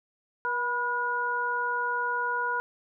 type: tone cluster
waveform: sine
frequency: 481.8 / 981 / 1441 Hz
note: B4 / B5 / F#6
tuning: -43 / -12 / -46 cents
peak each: -36 / -29 / -29 dBFS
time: 0.45-2.6 s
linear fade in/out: 0 ms
effects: none